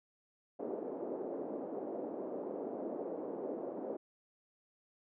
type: band-pass noise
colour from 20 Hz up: white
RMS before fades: -41 dBFS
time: 0.59-3.97 s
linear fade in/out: 10 ms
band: 260 to 560 Hz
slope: 24 dB/octave
effects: none